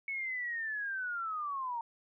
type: linear sweep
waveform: sine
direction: down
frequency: 2217 to 910 Hz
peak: -34 dBFS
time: 0.08-1.81 s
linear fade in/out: 2 ms
effects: none